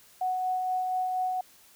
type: tone with tremolo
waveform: sine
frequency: 740 Hz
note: F#5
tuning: in tune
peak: -25 dBFS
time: 0.21-1.41 s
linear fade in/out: 5 ms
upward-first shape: sine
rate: 4.2 Hz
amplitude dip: 25%
effects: white hiss -57 dBFS RMS until 1.75 s